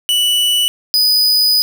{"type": "tone pair in turn", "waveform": "45% pulse", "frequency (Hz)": [2960, 4978], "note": ["F#7", "D#8"], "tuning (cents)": [0, 0], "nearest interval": "major sixth", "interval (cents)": 900, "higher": "second", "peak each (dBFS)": [-11, -9], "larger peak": "second", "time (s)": [[0.09, 0.68], [0.94, 1.62]], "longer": "second", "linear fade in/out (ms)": 0, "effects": []}